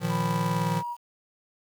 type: chord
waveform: square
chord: Bb suspended fourth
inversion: none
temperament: just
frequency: 116.54 / 155.39 / 174.81 Hz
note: Bb2 / Eb3 / F3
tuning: 0 / -2 / +2 cents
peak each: -33 / -30 / -29 dBFS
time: 0-0.83 s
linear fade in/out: 50 ms
type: tone with pitch glide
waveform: sine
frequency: 987.8 to 957.5 Hz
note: B5 to A#5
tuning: 0 to +46 cents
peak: -30 dBFS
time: 0.08-0.97 s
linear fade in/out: 50 ms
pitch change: -54 cents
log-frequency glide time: 0.5-0.74 s
effects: 9-bit